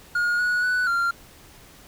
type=tone with pitch steps; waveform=triangle; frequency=1432 / 1461 / 1486 / 1386 Hz; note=F6 / F#6 / F#6 / F6; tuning=+43 / -22 / +7 / -14 cents; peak=-18 dBFS; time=0.15-1.11 s; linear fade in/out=5 ms; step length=240 ms; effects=pink hiss -49 dBFS RMS until 1.87 s